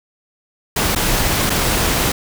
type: noise with dropouts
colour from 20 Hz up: pink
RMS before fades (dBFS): -17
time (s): 0.76-2.12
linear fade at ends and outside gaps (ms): 5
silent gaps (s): 0.951-0.959 / 1.497-1.501
effects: none